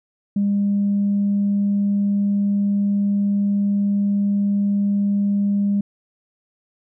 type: tone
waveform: sine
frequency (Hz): 201.7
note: G3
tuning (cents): +50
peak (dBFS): -15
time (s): 0.36-5.81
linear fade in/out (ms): 5
effects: tanh soft clip ceiling -12 dBFS